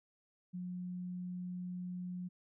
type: tone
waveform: sine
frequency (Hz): 180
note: F#3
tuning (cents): -47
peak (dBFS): -39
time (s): 0.53-2.29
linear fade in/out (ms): 20
effects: none